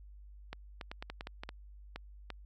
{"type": "clicks", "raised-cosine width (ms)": 0.3, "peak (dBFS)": -25, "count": 11, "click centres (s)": [0.53, 0.812, 0.915, 1.025, 1.1, 1.209, 1.271, 1.435, 1.491, 1.96, 2.303], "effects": ["added 50 Hz sine -50 dBFS peak until 2.45 s"]}